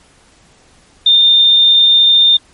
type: tone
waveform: sine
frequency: 3617 Hz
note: A7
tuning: 47 cents sharp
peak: -5 dBFS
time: 1.06-2.37 s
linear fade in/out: 5 ms
effects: pink hiss -48 dBFS RMS until 2.53 s + MP3 48 kbps